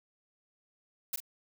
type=noise with echo; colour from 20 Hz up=blue; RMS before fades=-33 dBFS; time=1.13-1.16 s; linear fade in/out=5 ms; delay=43 ms; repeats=1; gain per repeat=-9 dB; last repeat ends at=1.203 s; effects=none